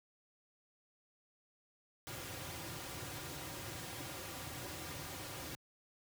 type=noise with comb filter; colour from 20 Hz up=pink; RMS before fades=-45 dBFS; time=2.07-5.55 s; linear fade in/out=0 ms; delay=4.6 ms; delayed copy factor=-0.6; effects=high-pass 80 Hz 12 dB/octave